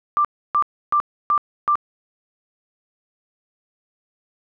sine tone bursts, 1182 Hz, D6, 11 cents sharp, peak -14 dBFS, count 5, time 0.17-1.755 s, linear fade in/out 0 ms, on 77 ms, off 300 ms, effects none

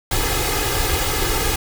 pink noise with comb filter, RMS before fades -20 dBFS, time 0.11-1.56 s, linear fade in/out 5 ms, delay 2.4 ms, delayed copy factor +0.8, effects none

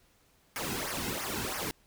pink noise with flanger, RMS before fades -35 dBFS, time 0.56-1.71 s, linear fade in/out 0 ms, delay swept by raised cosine 0.25 to 1.75 ms, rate 3 Hz, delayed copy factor -0.8, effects pink hiss -66 dBFS RMS until 1.86 s

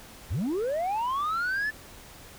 sine linear sweep, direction up, 60.4 to 1767 Hz, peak -23 dBFS, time 0.3-1.71 s, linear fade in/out 20 ms, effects tanh soft clip ceiling -25 dBFS + pink hiss -48 dBFS RMS until 2.38 s

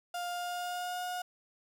35% pulse tone with pitch glide, 704 to 720.9 Hz, F5 to F#5, +14 to -45 cents, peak -33 dBFS, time 0.14-1.22 s, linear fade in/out 5 ms, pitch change +41 cents, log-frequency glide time 0.29-1.03 s, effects none

